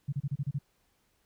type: tone bursts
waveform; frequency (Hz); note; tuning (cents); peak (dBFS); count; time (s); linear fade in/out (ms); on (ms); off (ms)
sine; 140.4; C#3; +22; -28; 7; 0.08-0.588; 10; 46; 31
effects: pink hiss -72 dBFS RMS until 1.25 s